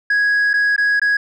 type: tone with dropouts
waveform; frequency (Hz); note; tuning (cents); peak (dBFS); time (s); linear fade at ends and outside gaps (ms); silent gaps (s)
sine; 1661.2; G#6; 0; -10; 0.1-1.17; 5; 0.533-0.538 / 0.763-0.779 / 0.997-1.016
effects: tanh soft clip ceiling -12 dBFS